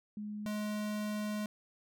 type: tone pair in turn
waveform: sine / square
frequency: 209.5 / 210.5 Hz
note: G#3 / G#3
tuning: +15 / +24 cents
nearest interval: unison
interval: 9 cents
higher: second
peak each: -38 / -35 dBFS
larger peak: second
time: 0.17-0.46 / 0.46-1.46 s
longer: second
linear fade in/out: 2 ms
effects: none